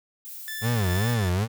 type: noise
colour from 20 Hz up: violet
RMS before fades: -39 dBFS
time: 0.25-1.14 s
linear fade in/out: 0 ms
type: tone with tremolo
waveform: sawtooth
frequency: 1753 Hz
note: A6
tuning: 7 cents flat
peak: -29 dBFS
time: 0.48-1.29 s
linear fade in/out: 0 ms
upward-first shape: square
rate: 2.4 Hz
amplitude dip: 35%
type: tone with vibrato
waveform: 35% pulse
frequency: 103.2 Hz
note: G#2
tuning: 10 cents flat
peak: -20 dBFS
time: 0.61-1.48 s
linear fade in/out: 50 ms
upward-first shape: sine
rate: 2.5 Hz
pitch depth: 270 cents each way
effects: none